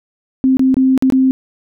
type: tone with dropouts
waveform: sine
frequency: 262.2 Hz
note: C4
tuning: 4 cents sharp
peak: -8 dBFS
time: 0.44-1.31 s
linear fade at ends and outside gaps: 0 ms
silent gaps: 0.57-0.594 / 0.743-0.768 / 0.977-1.024 / 1.101-1.123 s
effects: none